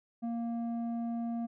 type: tone with low-pass filter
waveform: square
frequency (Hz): 233.1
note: A#3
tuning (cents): 0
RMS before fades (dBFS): -35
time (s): 0.22-1.47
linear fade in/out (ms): 20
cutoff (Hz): 530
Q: 2.4
effects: none